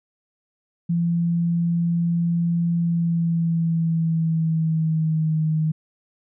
sine tone with pitch glide, 170 to 156.79 Hz, F3 to D#3, -46 to +14 cents, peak -18 dBFS, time 0.89-5.72 s, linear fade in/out 10 ms, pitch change -140 cents, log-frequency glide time 2.76-5.42 s, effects none

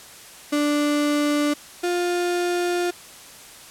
35% pulse tone pair in turn, 293.7 / 352.4 Hz, D4 / F4, 0 / +16 cents, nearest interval minor third, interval 316 cents, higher second, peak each -17 / -19 dBFS, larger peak first, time 0.52-1.54 / 1.83-2.91 s, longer second, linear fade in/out 10 ms, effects white hiss -43 dBFS RMS until 3.7 s + low-pass 11000 Hz 12 dB/octave

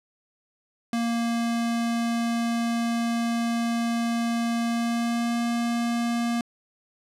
square tone with pitch glide, 233.1 to 235.3 Hz, A#3 to A#3, 0 to +16 cents, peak -24 dBFS, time 0.93-6.41 s, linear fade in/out 2 ms, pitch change +16 cents, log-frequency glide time 4.65-5.39 s, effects low-pass 10000 Hz 12 dB/octave

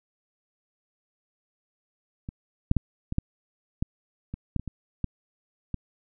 clicks, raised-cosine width 5 ms, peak -22 / -7 / -10 / -17 / -11 / -13 / -21 / -12 / -22 / -21 / -14 / -17 dBFS, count 12, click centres 2.289 / 2.714 / 2.767 / 3.124 / 3.184 / 3.825 / 4.34 / 4.563 / 4.596 / 4.677 / 5.043 / 5.743 s, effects none

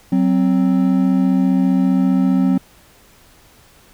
triangle tone pair together, 187.33 / 262.4 Hz, F#3 / C4, +22 / +5 cents, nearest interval tritone, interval 583 cents, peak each -13 dBFS, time 0.12-2.58 s, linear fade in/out 5 ms, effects pink hiss -49 dBFS RMS until 3.93 s

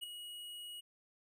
square tone with ADSR envelope, 2902 Hz, F#7, 34 cents flat, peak -38 dBFS, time 0.01-0.81 s, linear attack 26 ms, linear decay 6 ms, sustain -8 dB, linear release 15 ms, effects none

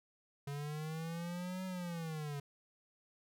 square linear two-way sweep, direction up then down, 140.4 to 187.9 to 140.4 Hz, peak -40 dBFS, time 0.47-2.4 s, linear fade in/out 5 ms, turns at 1.65 s, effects none

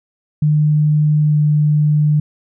sine tone with pitch glide, 151 to 149.96 Hz, D3 to D3, +48 to +36 cents, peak -10 dBFS, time 0.42-2.2 s, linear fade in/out 5 ms, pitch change -12 cents, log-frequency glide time 1.25-1.37 s, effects none

